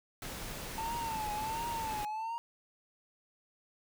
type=noise; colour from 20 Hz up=pink; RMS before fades=-42 dBFS; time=0.22-2.05 s; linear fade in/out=2 ms
type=tone with vibrato; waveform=triangle; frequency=887 Hz; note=A5; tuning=14 cents sharp; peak=-33 dBFS; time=0.78-2.38 s; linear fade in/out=0 ms; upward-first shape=triangle; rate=1.4 Hz; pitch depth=110 cents each way
effects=none